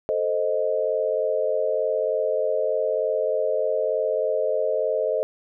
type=chord; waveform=sine; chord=A diminished; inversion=none; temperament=equal; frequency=440 / 523.3 / 622.3 Hz; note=A4 / C5 / Eb5; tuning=0 / 0 / 0 cents; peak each=-26 / -25 / -24 dBFS; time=0.09-5.23 s; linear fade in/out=0 ms; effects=none